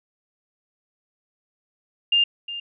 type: tone with echo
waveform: sine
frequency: 2806 Hz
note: F7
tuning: 8 cents sharp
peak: -15 dBFS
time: 2.12-2.24 s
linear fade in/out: 5 ms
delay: 360 ms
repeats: 1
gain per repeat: -14 dB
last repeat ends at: 2.6 s
effects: none